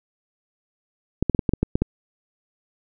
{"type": "clicks", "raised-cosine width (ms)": 3, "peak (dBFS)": -6, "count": 9, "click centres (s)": [1.226, 1.297, 1.348, 1.392, 1.492, 1.536, 1.63, 1.755, 1.82], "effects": []}